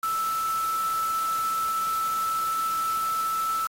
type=tone in noise; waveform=sine; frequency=1318.5 Hz; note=E6; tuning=in tune; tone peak=-24 dBFS; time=0.03-3.67 s; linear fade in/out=2 ms; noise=white; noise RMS=-38 dBFS; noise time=0.03-3.67 s; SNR=+11 dB; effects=AAC 48 kbps